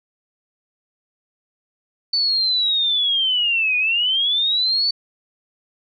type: linear two-way sweep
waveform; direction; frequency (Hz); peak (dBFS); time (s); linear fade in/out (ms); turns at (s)
sine; down then up; 4530 to 2453 to 4530; -16; 2.13-4.91; 5; 3.77
effects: none